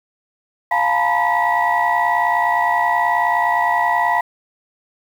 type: tone cluster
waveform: sine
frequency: 700 / 861 / 931 / 990 / 1941 Hz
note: F5 / A5 / A#5 / B5 / B6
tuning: +4 / -38 / -2 / +4 / -31 cents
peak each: -20 dBFS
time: 0.71-4.21 s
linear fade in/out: 5 ms
effects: tanh soft clip ceiling -6 dBFS + 7-bit